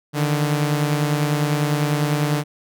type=beating tone pair; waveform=sawtooth; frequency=146.83 / 156.83 Hz; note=D3 / D#3; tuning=0 / +14 cents; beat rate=10 Hz; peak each=-15 / -21 dBFS; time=0.13-2.44 s; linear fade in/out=50 ms; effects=none